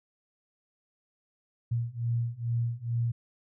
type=beating tone pair; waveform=sine; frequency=116.54 / 118.84 Hz; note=A#2 / A#2; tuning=0 / +34 cents; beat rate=2.3 Hz; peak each=-31 / -30 dBFS; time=1.71-3.12 s; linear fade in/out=10 ms; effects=none